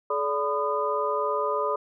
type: tone cluster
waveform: sine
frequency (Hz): 426.8 / 578 / 1004 / 1227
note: G#4 / D5 / B5 / D#6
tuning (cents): +47 / -28 / +28 / -25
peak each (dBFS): -29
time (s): 0.1-1.76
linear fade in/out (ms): 5
effects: none